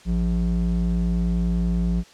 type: ring-modulated tone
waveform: triangle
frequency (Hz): 115.1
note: A#2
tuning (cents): -22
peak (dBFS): -14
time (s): 0.05-2.04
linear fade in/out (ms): 50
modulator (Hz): 60.1
effects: white hiss -49 dBFS RMS until 2.13 s + low-pass 6000 Hz 12 dB/octave